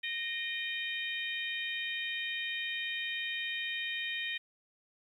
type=harmonic tone with a mistuned harmonic; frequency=619 Hz; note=D#5; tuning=9 cents flat; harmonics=3 / 4 / 5 / 6; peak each=-38 / -39 / -40 / -41 dBFS; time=0.03-4.38 s; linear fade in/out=10 ms; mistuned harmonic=4; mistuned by=-38 cents; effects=11-bit